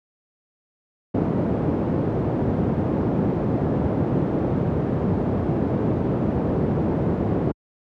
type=band-pass noise; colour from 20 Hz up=pink; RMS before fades=-22 dBFS; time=1.14-7.52 s; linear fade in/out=10 ms; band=100 to 460 Hz; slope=12 dB/octave; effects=high-pass 60 Hz 12 dB/octave